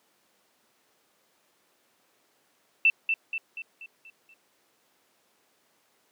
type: tone with echo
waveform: sine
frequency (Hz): 2669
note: E7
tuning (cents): +21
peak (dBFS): -16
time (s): 2.85-2.9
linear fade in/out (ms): 2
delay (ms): 240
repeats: 6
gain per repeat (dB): -6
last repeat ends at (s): 4.34
effects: pink hiss -67 dBFS RMS until 6.11 s + high-pass 300 Hz 12 dB/octave